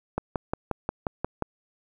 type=click train; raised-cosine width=1 ms; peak=-12 dBFS; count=8; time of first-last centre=0.18-1.423 s; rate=5.63 Hz; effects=9-bit